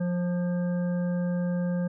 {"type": "harmonic tone with a mistuned harmonic", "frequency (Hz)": 176.9, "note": "F3", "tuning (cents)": 23, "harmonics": [1, 3, 5, 7, 9], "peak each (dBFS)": [-25, -34, -49, -52, -46], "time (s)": [0, 1.88], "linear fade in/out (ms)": 10, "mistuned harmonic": 7, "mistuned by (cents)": -33, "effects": []}